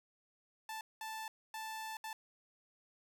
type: tone bursts at uneven times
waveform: sawtooth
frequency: 880 Hz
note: A5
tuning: in tune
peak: -38 dBFS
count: 4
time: 0.69-0.81 / 1.01-1.28 / 1.54-1.97 / 2.04-2.13 s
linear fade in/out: 2 ms
effects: none